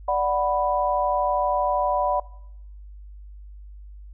sine chord, B minor, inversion first, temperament equal, 587.3 / 740 / 987.8 Hz, D5 / F#5 / B5, 0 / 0 / 0 cents, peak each -24 dBFS, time 0.08-2.2 s, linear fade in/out 5 ms, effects noise-tail reverb RT60 0.8 s tail -21 dB re dry + added 50 Hz sine -39 dBFS peak until 4.13 s

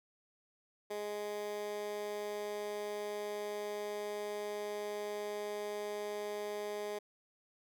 15% pulse tone with high-pass filter, 207.7 Hz, G#3, in tune, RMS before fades -40 dBFS, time 0.9-6.99 s, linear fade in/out 10 ms, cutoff 420 Hz, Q 2, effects none

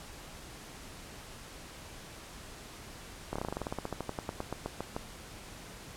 slowing click train, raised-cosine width 1 ms, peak -20 dBFS, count 23, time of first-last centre 3.33-4.965 s, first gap 26 ms, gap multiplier 1.09, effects pink hiss -48 dBFS RMS until 5.96 s + low-pass 11000 Hz 12 dB/octave

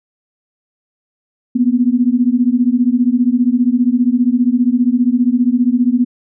sine beating tone pair, 238.2 / 253.2 Hz, A#3 / B3, +38 / +43 cents, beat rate 15 Hz, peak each -13 dBFS, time 1.55-6.05 s, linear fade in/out 10 ms, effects none

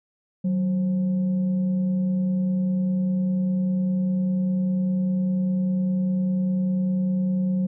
sine tone with frequency modulation, 186.5 Hz, F#3, 14 cents sharp, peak -20 dBFS, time 0.44-7.67 s, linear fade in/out 10 ms, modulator 343 Hz, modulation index 0.25, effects none

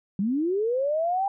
sine linear sweep, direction up, 184.2 to 805 Hz, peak -22 dBFS, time 0.19-1.28 s, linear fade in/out 2 ms, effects none

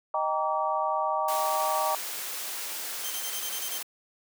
sine chord, Eb major seventh, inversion none, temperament equal with one note detuned, 622.3 / 784 / 932.3 / 1148.5 Hz, Eb5 / G5 / Bb5 / D6, 0 / 0 / 0 / -39 cents, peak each -30 dBFS, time 0.14-1.95 s, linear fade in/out 2 ms
white noise, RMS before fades -35 dBFS, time 1.28-3.83 s, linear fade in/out 5 ms
10% pulse tone bursts, 3133 Hz, G7, 2 cents flat, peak -25 dBFS, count 8, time 3.04-3.782 s, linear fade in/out 5 ms, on 70 ms, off 26 ms
effects high-pass 400 Hz 12 dB/octave

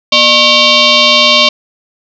sine tone with frequency modulation, 240.6 Hz, B3, 45 cents flat, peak -4 dBFS, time 0.12-1.49 s, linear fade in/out 5 ms, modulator 845 Hz, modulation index 5.1, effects none

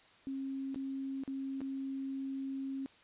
sine tone with dropouts, 270 Hz, C#4, 45 cents flat, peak -36 dBFS, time 0.27-2.86 s, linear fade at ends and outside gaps 0 ms, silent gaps 0.745-0.759 / 1.236-1.277 / 1.606-1.615 s, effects white hiss -62 dBFS RMS until 3.03 s + resampled to 8000 Hz

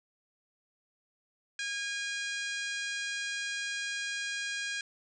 harmonic tone, 816 Hz, G#5, 31 cents flat, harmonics 2 / 3 / 4 / 5 / 6 / 7 / 8 / 9 / 10, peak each -36 / -40 / -42 / -44 / -46 / -47 / -48 / -49 / -50 dBFS, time 1.59-4.81 s, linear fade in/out 2 ms, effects none

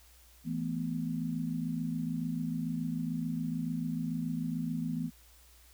sine chord, E suspended fourth, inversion none, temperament equal, 164.81 / 220 / 246.9 Hz, E3 / A3 / B3, 0 / 0 / 0 cents, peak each -35 / -38 / -35 dBFS, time 0.44-5.11 s, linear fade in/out 50 ms, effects added 60 Hz sine -59 dBFS peak until 5.73 s + white hiss -61 dBFS RMS until 5.73 s

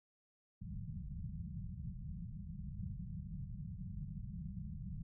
white low-pass noise, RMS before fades -45 dBFS, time 0.61-5.03 s, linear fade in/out 10 ms, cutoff 200 Hz, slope 96 dB/octave, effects none

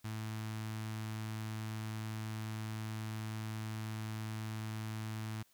sawtooth tone with notch filter, 109.3 Hz, A2, 11 cents flat, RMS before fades -41 dBFS, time 0.04-5.43 s, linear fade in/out 10 ms, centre 500 Hz, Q 0.98, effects white hiss -70 dBFS RMS until 5.53 s

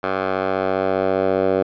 10% pulse tone with band-pass filter sweep, 94.9 Hz, F#2, 44 cents sharp, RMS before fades -20 dBFS, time 0.03-1.63 s, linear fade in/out 10 ms, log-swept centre 1000 to 530 Hz, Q 1.6, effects resampled to 11025 Hz

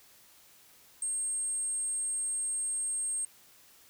sine tone, 8500 Hz, C9, 26 cents sharp, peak -30 dBFS, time 1.02-3.25 s, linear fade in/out 2 ms, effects white hiss -59 dBFS RMS until 3.89 s

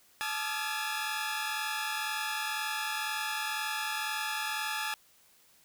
20% pulse tone cluster, 864 / 1193 / 1271 / 1376 / 1686 Hz, A5 / D6 / D#6 / F6 / G#6, -32 / +27 / +36 / -26 / +26 cents, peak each -31 / -36 / -37 / -35 / -33 dBFS, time 0.21-4.94 s, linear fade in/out 0 ms, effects white hiss -63 dBFS RMS until 5.64 s

